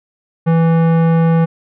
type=tone with tanh clipping; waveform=sine; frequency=164.81 Hz; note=E3; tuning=in tune; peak=-11 dBFS; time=0.46-1.46 s; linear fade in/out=20 ms; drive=17 dB; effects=none